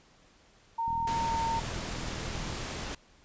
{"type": "tone with pitch glide", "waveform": "sine", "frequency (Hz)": [918, 912.2], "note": ["A#5", "A#5"], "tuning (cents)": [-27, -38], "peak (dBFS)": -28, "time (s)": [0.78, 1.6], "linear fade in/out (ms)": 10, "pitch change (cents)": -11, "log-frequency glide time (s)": [1.25, 1.38]}
{"type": "click train", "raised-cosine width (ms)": 5, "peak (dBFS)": -30, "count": 68, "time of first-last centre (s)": [0.88, 2.526], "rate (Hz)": 40.7}
{"type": "noise", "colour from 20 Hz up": "pink", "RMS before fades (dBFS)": -37, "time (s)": [1.07, 2.95], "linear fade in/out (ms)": 5}
{"effects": ["pink hiss -61 dBFS RMS until 3.24 s", "resampled to 16000 Hz"]}